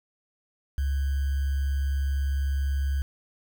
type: tone with sample-and-hold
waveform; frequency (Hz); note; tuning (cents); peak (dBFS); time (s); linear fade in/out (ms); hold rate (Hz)
sine; 69; C#2; -7; -23; 0.78-3.02; 0; 1575
effects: none